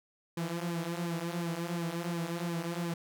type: tone with flanger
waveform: sawtooth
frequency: 170 Hz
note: F3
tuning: 46 cents flat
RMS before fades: -35 dBFS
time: 0.37-2.94 s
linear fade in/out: 5 ms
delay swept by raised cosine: 1.4 to 7.4 ms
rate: 2.8 Hz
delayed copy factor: -0.7
effects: none